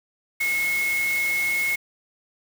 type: tone in noise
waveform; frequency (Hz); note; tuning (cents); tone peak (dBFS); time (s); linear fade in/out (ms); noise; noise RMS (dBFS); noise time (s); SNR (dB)
sine; 2175; C#7; -33; -21; 0.4-1.76; 10; white; -33; 0.4-1.76; +9
effects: none